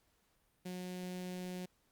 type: tone with notch filter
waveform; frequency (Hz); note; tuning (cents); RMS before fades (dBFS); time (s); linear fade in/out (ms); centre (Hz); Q
sawtooth; 181.6; F#3; -32; -43; 0.65-1.66; 10; 1200; 1.1
effects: pink hiss -75 dBFS RMS until 1.91 s + Opus 48 kbps